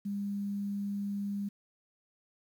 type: tone with quantisation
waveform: sine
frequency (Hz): 201.4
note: G3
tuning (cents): +47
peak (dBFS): -32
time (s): 0.05-1.49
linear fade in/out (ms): 10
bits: 10
effects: none